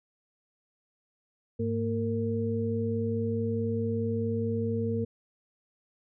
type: tone cluster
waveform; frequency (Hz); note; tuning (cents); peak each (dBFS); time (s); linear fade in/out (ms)
sine; 104.2 / 228.9 / 459.6; G#2 / A#3 / A#4; +6 / -31 / -25; -31; 1.59-5.05; 10
effects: none